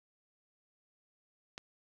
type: click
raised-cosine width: 0.2 ms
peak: -25 dBFS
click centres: 1.579 s
effects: none